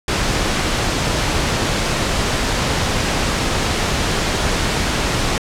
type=noise; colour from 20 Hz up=pink; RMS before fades=-18 dBFS; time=0.08-5.38 s; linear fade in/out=2 ms; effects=low-pass 7000 Hz 12 dB/octave